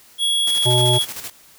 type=tone; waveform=square; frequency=3336 Hz; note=G#7; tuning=7 cents sharp; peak=-17 dBFS; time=0.18-1.06 s; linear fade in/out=50 ms
type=noise with tremolo; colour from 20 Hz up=white; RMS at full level=-30 dBFS; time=0.47-1.3 s; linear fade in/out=2 ms; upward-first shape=square; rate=13 Hz; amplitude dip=55%
type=harmonic tone; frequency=123.47 Hz; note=B2; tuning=in tune; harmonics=1 / 3 / 5 / 7; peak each=-17 / -22 / -24 / -25 dBFS; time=0.65-0.99 s; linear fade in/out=20 ms
effects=white hiss -49 dBFS RMS until 1.58 s